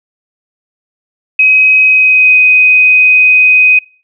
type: tone with pitch glide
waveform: sine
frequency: 2533 to 2507 Hz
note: D#7 to D#7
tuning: +30 to +12 cents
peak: -3 dBFS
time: 1.39-3.79 s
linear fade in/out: 5 ms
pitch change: -18 cents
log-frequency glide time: 1.82-2.38 s
effects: noise-tail reverb RT60 0.4 s tail -23 dB re dry